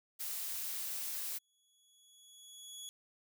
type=noise; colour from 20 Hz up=blue; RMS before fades=-40 dBFS; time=0.19-1.39 s; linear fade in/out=20 ms
type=tone with exponential growth; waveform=20% pulse; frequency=3370 Hz; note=G#7; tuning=25 cents sharp; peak=-38 dBFS; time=1.14-2.89 s; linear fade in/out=0 ms; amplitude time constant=380 ms
effects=none